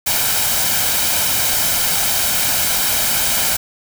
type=noise with comb filter; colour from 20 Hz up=white; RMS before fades=-17 dBFS; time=0.06-3.57 s; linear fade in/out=10 ms; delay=1.3 ms; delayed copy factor=+0.5; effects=none